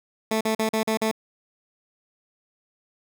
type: tone bursts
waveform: 15% pulse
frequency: 220 Hz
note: A3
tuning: in tune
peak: -15 dBFS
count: 6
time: 0.31-1.114 s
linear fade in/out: 5 ms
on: 99 ms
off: 42 ms
effects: none